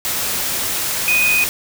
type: tone in noise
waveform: sine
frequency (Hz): 2489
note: D#7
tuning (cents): 0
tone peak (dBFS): -13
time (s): 1.08-1.44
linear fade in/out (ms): 0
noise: white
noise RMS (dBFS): -21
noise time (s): 0.05-1.49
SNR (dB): +5
effects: none